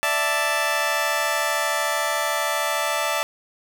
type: chord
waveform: 15% pulse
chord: D suspended second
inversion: none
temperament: just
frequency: 587.3 / 660.7 / 881 Hz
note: D5 / E5 / A5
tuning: 0 / +4 / +2 cents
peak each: -19 dBFS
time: 0.03-3.23 s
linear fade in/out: 0 ms
effects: none